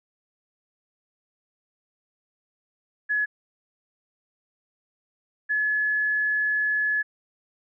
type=tone pair in turn; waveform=sine; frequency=1696 / 1706.8 Hz; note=G#6 / G#6; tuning=+36 / +47 cents; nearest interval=unison; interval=11 cents; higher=second; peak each=-21 dBFS; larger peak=neither; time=3.09-3.26 / 5.49-7.03 s; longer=second; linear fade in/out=20 ms; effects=none